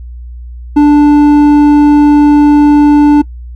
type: tone with hard clipping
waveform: sine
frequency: 293.6 Hz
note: D4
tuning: in tune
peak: -3 dBFS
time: 0.76-3.22 s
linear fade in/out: 10 ms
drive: 6 dB
effects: noise-tail reverb RT60 0.1 s tail -22 dB re dry + added 60 Hz sine -23 dBFS peak until 3.55 s